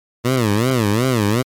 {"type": "tone with vibrato", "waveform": "15% pulse", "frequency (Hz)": 115.6, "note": "A#2", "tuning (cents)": -14, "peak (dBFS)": -8, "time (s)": [0.24, 1.43], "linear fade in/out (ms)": 20, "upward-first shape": "sine", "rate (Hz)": 2.7, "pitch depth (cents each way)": 230, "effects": ["MP3 96 kbps"]}